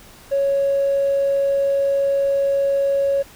triangle tone, 554.4 Hz, C#5, in tune, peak -12 dBFS, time 0.31-3.23 s, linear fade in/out 20 ms, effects tanh soft clip ceiling -13 dBFS + pink hiss -45 dBFS RMS until 3.35 s

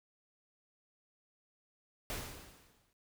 pink noise with exponential decay, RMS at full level -38 dBFS, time 2.1-2.93 s, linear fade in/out 0 ms, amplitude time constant 180 ms, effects noise-tail reverb RT60 0.3 s tail -26 dB re dry

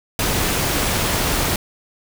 pink noise with amplitude modulation, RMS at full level -18 dBFS, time 0.19-1.56 s, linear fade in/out 2 ms, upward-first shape sine, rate 257 Hz, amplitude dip 40%, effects none

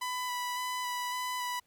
sawtooth tone with vibrato, 993 Hz, B5, 9 cents sharp, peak -29 dBFS, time 0.01-1.6 s, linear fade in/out 10 ms, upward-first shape square, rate 1.8 Hz, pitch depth 12 cents each way, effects pink hiss -72 dBFS RMS until 1.66 s

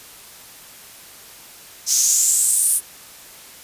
pink noise with high-pass filter sweep, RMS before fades -17 dBFS, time 1.86-2.81 s, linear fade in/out 50 ms, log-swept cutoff 5900 to 9900 Hz, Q 5.9, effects white hiss -42 dBFS RMS until 3.63 s + resampled to 32000 Hz

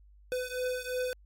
square beating tone pair, 502 / 504.9 Hz, B4 / B4, +28 / +38 cents, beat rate 2.9 Hz, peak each -34 / -36 dBFS, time 0.32-1.13 s, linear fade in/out 0 ms, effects added 50 Hz sine -54 dBFS peak until 1.25 s + MP3 64 kbps

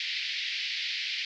pink band-pass noise, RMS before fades -33 dBFS, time 0-1.25 s, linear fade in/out 2 ms, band 2000 to 4900 Hz, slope 48 dB/octave, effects none

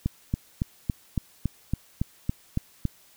click train, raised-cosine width 5 ms, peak -12 dBFS, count 11, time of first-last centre 0.06-2.853 s, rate 3.58 Hz, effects white hiss -57 dBFS RMS until 3.16 s

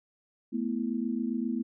sine chord, A suspended second, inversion none, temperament just, 220 / 247.5 / 330 Hz, A3 / B3 / E4, 0 / +4 / +2 cents, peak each -32 / -31 / -36 dBFS, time 0.52-1.63 s, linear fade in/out 20 ms, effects none

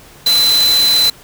sine tone in noise, 4032 Hz, B7, 35 cents sharp, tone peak -9 dBFS, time 0.26-1.1 s, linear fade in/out 5 ms, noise white, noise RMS -19 dBFS, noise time 0.26-1.1 s, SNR +7 dB, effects pink hiss -41 dBFS RMS until 1.23 s

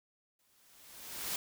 white noise with exponential growth, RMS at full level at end -35 dBFS, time 0.39-1.36 s, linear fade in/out 2 ms, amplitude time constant 210 ms, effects none

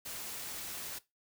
white noise, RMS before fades -42 dBFS, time 0.05-0.99 s, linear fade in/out 10 ms, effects noise-tail reverb RT60 0.2 s tail -18 dB re dry

